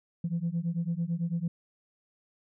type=beating tone pair; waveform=sine; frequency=164.81 / 173.81 Hz; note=E3 / F3; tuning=0 / -8 cents; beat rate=9 Hz; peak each=-30 dBFS; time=0.24-1.48 s; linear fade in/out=5 ms; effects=tanh soft clip ceiling -23 dBFS